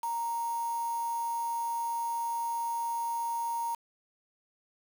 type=tone with quantisation; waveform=sine; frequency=932.3 Hz; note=A#5; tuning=in tune; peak=-30 dBFS; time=0.03-3.75 s; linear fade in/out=5 ms; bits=7; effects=none